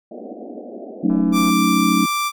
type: band-pass noise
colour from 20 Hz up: pink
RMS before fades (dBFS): -34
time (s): 0.11-1.22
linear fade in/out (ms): 5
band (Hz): 210 to 730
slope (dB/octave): 96
type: chord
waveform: sine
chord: D# half-diminished seventh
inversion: first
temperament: equal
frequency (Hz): 185 / 220 / 277.2 / 311.1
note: F#3 / A3 / C#4 / D#4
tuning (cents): 0 / 0 / 0 / 0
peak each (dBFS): -20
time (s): 1.03-2.06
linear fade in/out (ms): 10
type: click train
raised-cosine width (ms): 1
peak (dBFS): -22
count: 68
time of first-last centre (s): 1.1-1.499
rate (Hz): 168
type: tone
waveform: sawtooth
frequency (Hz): 1175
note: D6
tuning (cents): +1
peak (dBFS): -15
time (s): 1.32-2.32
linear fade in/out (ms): 50
effects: none